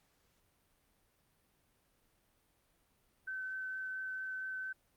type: tone with vibrato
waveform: sine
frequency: 1529 Hz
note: G6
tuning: 44 cents flat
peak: -38 dBFS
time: 3.27-4.73 s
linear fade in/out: 10 ms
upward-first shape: triangle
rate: 4.4 Hz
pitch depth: 9 cents each way
effects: pink hiss -74 dBFS RMS until 4.96 s + Opus 48 kbps